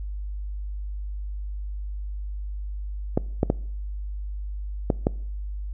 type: clicks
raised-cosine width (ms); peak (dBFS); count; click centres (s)
2; -6; 5; 3.175 / 3.431 / 3.501 / 4.902 / 5.069
effects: noise-tail reverb RT60 0.6 s tail -23 dB re dry + added 50 Hz sine -29 dBFS peak until 5.73 s